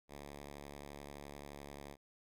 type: tone with pitch glide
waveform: 5% pulse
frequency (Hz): 71.6 to 71.11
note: D2 to C#2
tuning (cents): -43 to +45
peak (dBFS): -37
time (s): 0.08-1.97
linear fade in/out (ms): 50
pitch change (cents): -12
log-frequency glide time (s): 1.52-1.73
effects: none